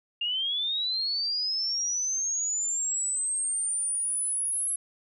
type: linear sweep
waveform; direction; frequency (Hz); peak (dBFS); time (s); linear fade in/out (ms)
sine; up; 2794 to 10930; -26; 0.21-4.76; 5
effects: none